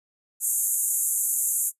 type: band-pass noise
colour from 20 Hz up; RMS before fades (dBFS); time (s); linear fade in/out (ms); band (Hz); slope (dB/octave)
white; -25; 0.4-1.72; 50; 6700 to 13000; 96
effects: noise-tail reverb RT60 0.1 s tail -18 dB re dry + resampled to 32000 Hz